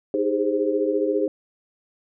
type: chord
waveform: sine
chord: Ab major seventh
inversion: second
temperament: equal with one note detuned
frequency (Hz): 311.1 / 400.7 / 415.3 / 523.3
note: Eb4 / G4 / Ab4 / C5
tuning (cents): 0 / +38 / 0 / 0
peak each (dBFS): -25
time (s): 0.14-1.28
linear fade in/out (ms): 2
effects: none